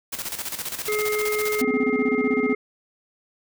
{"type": "noise with tremolo", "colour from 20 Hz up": "white", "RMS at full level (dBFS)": -29, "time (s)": [0.12, 1.62], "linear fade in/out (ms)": 10, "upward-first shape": "square", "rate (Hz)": 15, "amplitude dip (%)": 65}
{"type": "harmonic tone", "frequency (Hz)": 423.2, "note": "G#4", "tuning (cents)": 33, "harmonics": [1, 3, 5], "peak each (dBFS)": [-23, -33, -28], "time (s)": [0.88, 2.55], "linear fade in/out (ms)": 5}
{"type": "tone bursts", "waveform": "triangle", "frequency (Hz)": 256.8, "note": "C4", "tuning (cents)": -32, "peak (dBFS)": -17, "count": 15, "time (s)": [1.61, 2.531], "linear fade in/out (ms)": 5, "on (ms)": 39, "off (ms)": 24}
{"effects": []}